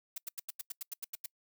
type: noise bursts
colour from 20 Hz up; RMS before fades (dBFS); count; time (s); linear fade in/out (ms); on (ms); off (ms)
blue; -39; 11; 0.16-1.261; 5; 21; 87
effects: noise-tail reverb RT60 0.1 s tail -26 dB re dry